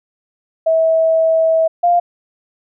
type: tone pair in turn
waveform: sine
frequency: 648 / 698.8 Hz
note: E5 / F5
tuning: -30 / +1 cents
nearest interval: minor second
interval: 131 cents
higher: second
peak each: -10 / -9 dBFS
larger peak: second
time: 0.66-1.68 / 1.83-2 s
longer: first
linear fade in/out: 10 ms
effects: none